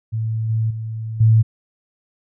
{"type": "tone with level steps", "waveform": "sine", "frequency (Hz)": 111.3, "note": "A2", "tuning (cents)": 20, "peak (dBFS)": [-19, -16, -24, -9], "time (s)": [0.12, 1.43], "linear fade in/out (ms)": 20, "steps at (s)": [0.49, 0.7, 1.2], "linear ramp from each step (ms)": 10, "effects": []}